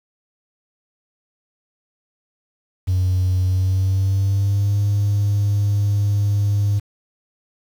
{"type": "tone with pitch glide", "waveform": "triangle", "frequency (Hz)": [92.5, 102.04], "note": ["F#2", "G#2"], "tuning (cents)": [0, -30], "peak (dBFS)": -12, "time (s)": [2.87, 6.8], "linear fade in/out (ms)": 20, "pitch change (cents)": 170, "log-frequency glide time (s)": [3.42, 4.8], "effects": ["tanh soft clip ceiling -11 dBFS", "7-bit"]}